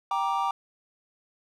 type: chord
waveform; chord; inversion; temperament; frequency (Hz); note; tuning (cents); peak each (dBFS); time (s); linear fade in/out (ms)
triangle; G minor; none; just; 784 / 940.8 / 1176; G5 / Bb5 / D6; 0 / +16 / +2; -27; 0.11-0.51; 2
effects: none